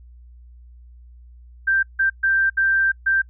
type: tone bursts at uneven times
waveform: sine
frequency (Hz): 1572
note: G6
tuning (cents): +4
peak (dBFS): -15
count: 5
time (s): 1.67-1.83 / 1.99-2.1 / 2.23-2.5 / 2.57-2.92 / 3.06-3.22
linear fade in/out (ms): 10
effects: noise-tail reverb RT60 0.1 s tail -26 dB re dry + added 60 Hz sine -42 dBFS peak until 3.29 s